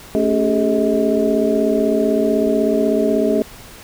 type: tone cluster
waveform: sine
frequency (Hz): 221.8 / 278.5 / 394.7 / 430.8 / 634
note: A3 / C#4 / G4 / A4 / D#5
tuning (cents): +14 / +8 / +12 / -37 / +32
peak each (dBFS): -20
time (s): 0.15-3.42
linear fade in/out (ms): 0
effects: pink hiss -39 dBFS RMS until 3.83 s